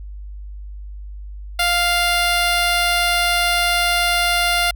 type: tone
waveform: 10% pulse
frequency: 699 Hz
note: F5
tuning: 1 cent sharp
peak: -7 dBFS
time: 1.59-4.71 s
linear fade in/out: 5 ms
effects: added 50 Hz sine -30 dBFS peak until 4.75 s